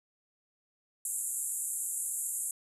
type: band-pass noise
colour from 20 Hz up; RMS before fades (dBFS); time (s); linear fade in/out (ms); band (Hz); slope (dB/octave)
pink; -35; 1.05-2.51; 2; 7200 to 12000; 96
effects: none